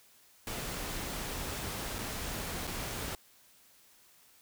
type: noise with dropouts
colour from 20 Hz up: pink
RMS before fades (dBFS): -38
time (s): 0.47-3.15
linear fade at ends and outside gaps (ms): 1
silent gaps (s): 1.984-1.988 / 2.67-2.675
effects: white hiss -62 dBFS RMS until 4.41 s